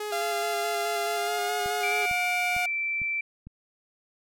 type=tone with vibrato; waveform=sawtooth; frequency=415.3 Hz; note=G#4; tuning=in tune; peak=-27 dBFS; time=0-2.06 s; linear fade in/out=5 ms; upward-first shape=square; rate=4.7 Hz; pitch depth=22 cents each way
type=tone with pitch glide; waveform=sawtooth; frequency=689 to 718.7 Hz; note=F5 to F5; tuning=-24 to +49 cents; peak=-24 dBFS; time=0.12-2.66 s; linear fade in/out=5 ms; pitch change=+73 cents; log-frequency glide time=1.11-1.53 s
type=click train; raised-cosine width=5 ms; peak=-30 dBFS; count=5; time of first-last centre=1.66-3.47 s; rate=2.21 Hz
type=tone; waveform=sine; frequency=2335 Hz; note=D7; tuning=11 cents flat; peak=-26 dBFS; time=1.83-3.21 s; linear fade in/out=5 ms
effects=none